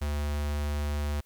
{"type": "tone with notch filter", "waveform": "square", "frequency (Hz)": 73.42, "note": "D2", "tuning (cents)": 0, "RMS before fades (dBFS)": -30, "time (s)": [0.01, 1.21], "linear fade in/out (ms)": 10, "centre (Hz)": 290, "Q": 1.7, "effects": ["white hiss -66 dBFS RMS until 1.25 s"]}